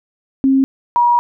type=tone pair in turn; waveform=sine; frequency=268.1 / 958.2 Hz; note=C4 / A#5; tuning=+42 / +47 cents; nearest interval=octave + minor seventh; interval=2205 cents; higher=second; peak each=-9 dBFS; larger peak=neither; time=0.44-0.64 / 0.96-1.19 s; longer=second; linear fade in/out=0 ms; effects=none